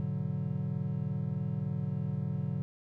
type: chord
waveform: triangle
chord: G# half-diminished seventh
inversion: none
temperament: equal with one note detuned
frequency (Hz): 103.83 / 123.47 / 146.83 / 185.85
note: G#2 / B2 / D3 / F#3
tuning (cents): 0 / 0 / 0 / +8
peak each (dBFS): -37 / -36 / -32 / -35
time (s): 0-2.62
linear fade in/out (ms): 0
effects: none